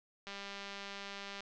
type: click train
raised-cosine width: 0.2 ms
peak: -27 dBFS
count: 227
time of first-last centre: 0.27-1.406 s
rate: 199 Hz
effects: low-pass 5000 Hz 12 dB/octave